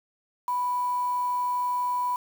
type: tone with quantisation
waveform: sine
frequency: 987.8 Hz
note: B5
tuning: in tune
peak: -24 dBFS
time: 0.48-2.16 s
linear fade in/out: 2 ms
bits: 7
effects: none